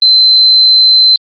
sine tone, 4077 Hz, C8, 46 cents flat, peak -3 dBFS, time 0.02-1.16 s, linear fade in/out 2 ms, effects Opus 24 kbps

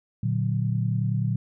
sine chord, Bb augmented, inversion none, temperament equal, 116.54 / 146.83 / 185 Hz, Bb2 / D3 / F#3, 0 / 0 / 0 cents, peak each -24 / -28 / -29 dBFS, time 0.23-1.36 s, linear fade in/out 5 ms, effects none

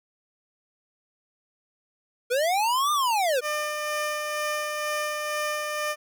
square linear two-way sweep, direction up then down, 466.2 to 1217 to 466.2 Hz, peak -22 dBFS, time 2.3-3.41 s, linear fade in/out 20 ms, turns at 2.92 s
15% pulse tone with tremolo, 601 Hz, D5, 40 cents sharp, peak -19 dBFS, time 3.41-5.96 s, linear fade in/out 50 ms, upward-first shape sine, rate 2.1 Hz, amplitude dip 30%
effects none

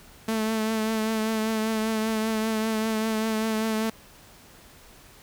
sawtooth tone with vibrato, 220 Hz, A3, in tune, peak -20 dBFS, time 0.28-3.9 s, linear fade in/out 5 ms, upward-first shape triangle, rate 5.1 Hz, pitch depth 32 cents each way, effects pink hiss -51 dBFS RMS until 5.22 s

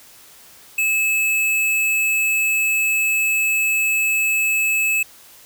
square tone, 2600 Hz, E7, 24 cents flat, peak -17 dBFS, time 0.78-5.03 s, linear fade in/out 5 ms, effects white hiss -46 dBFS RMS until 5.45 s

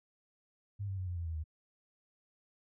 sine tone with pitch steps, 100.8 / 96.58 / 92.54 / 88.67 / 84.96 / 81.4 / 78 Hz, G2 / G2 / F#2 / F2 / F2 / E2 / D#2, +49 / -25 / +1 / +27 / -47 / -21 / +5 cents, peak -35 dBFS, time 0.79-1.441 s, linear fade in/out 20 ms, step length 93 ms, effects none

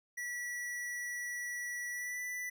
square tone with pitch glide, 1945 to 1980.1 Hz, B6 to B6, -27 to +4 cents, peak -38 dBFS, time 0.17-2.5 s, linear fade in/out 10 ms, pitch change +31 cents, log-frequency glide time 1.91-2.21 s, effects none

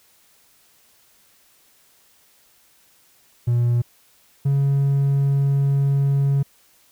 triangle tone pair in turn, 120 / 139.09 Hz, B2 / C#3, -49 / +6 cents, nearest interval minor third, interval 255 cents, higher second, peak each -13 dBFS, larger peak neither, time 3.47-3.82 / 4.45-6.43 s, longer second, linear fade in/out 10 ms, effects tanh soft clip ceiling -9 dBFS + white hiss -57 dBFS RMS until 6.91 s

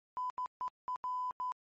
triangle tone bursts at uneven times, 1002 Hz, B5, 25 cents sharp, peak -30 dBFS, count 6, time 0.17-0.3 / 0.38-0.46 / 0.61-0.68 / 0.88-0.96 / 1.04-1.31 / 1.4-1.52 s, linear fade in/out 0 ms, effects tanh soft clip ceiling -32 dBFS + MP3 32 kbps

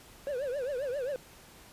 triangle tone with vibrato, 534 Hz, C5, 35 cents sharp, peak -29 dBFS, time 0.27-1.16 s, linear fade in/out 0 ms, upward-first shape triangle, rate 7.5 Hz, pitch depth 210 cents each way, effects pink hiss -54 dBFS RMS until 1.72 s + resampled to 32000 Hz

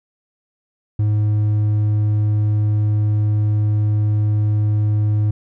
sine tone with hard clipping, 105.5 Hz, G#2, 28 cents sharp, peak -15 dBFS, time 0.99-5.31 s, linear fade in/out 5 ms, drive 3 dB, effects none

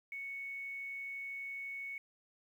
sine tone with quantisation, 2217 Hz, C#7, in tune, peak -40 dBFS, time 0.12-1.98 s, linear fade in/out 2 ms, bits 11, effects none

